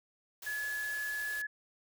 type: band-stop noise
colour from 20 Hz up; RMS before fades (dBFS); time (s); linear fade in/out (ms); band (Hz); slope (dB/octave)
white; -46; 0.42-1.42; 5; 110 to 330; 48
type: tone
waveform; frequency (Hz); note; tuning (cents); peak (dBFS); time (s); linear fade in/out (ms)
sine; 1704; G#6; +44; -34; 0.46-1.47; 10
effects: none